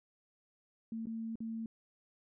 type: tone with dropouts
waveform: sine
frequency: 225.4 Hz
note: A3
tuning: 42 cents sharp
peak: -37 dBFS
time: 0.92-1.66 s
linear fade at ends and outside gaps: 2 ms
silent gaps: 1.057-1.069 / 1.356-1.404 s
effects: none